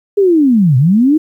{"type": "linear two-way sweep", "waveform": "sine", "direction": "down then up", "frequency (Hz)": [415.3, 120, 322.8], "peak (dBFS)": -6, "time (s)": [0.17, 1.18], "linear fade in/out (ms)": 10, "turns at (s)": 0.77, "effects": ["8-bit"]}